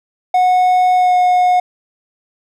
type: tone with pitch glide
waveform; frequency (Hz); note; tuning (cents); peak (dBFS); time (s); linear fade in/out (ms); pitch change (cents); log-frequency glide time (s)
triangle; 732 to 724.8; F#5 to F#5; -19 to -36; -7; 0.34-1.6; 5; -17; 0.95-1.15
effects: none